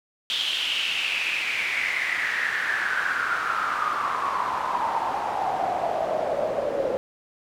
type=noise with band-pass filter sweep; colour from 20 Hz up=pink; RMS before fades=-26 dBFS; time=0.3-6.97 s; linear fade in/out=0 ms; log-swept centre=3300 to 520 Hz; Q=6.8; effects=none